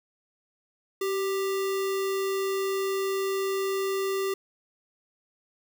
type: tone with sample-and-hold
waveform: sine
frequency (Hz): 387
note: G4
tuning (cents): -22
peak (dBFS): -25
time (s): 1.01-4.34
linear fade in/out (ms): 5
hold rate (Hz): 1575
effects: none